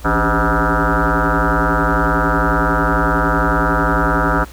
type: tone with frequency modulation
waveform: sine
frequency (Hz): 627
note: D#5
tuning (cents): +13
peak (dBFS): -12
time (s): 0.04-4.45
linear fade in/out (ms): 20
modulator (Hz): 113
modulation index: 7.8
effects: added 60 Hz sine -35 dBFS peak until 4.52 s + pink hiss -41 dBFS RMS until 4.52 s